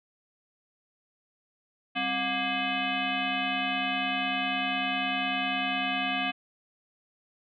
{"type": "tone with frequency modulation", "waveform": "sine", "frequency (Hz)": 1638, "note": "G#6", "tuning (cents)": -24, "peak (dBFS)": -26, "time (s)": [1.95, 6.32], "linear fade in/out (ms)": 20, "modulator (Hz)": 458, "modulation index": 3.2, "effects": []}